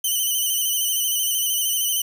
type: tone with vibrato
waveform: 5% pulse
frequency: 3020 Hz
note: F#7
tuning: 35 cents sharp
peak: -12 dBFS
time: 0.04-2.02 s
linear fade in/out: 5 ms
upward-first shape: square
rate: 13 Hz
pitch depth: 36 cents each way
effects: none